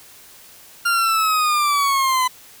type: linear sweep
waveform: 40% pulse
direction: down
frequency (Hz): 1402 to 1004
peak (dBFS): -15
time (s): 0.85-2.28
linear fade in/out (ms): 10
effects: white hiss -45 dBFS RMS until 2.6 s